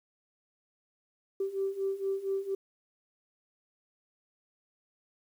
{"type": "beating tone pair", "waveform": "sine", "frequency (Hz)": [387, 391.3], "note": ["G4", "G4"], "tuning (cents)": [-22, -3], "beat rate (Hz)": 4.3, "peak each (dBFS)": [-34, -31], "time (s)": [1.4, 2.55], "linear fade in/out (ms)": 5, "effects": ["tanh soft clip ceiling -22 dBFS", "10-bit"]}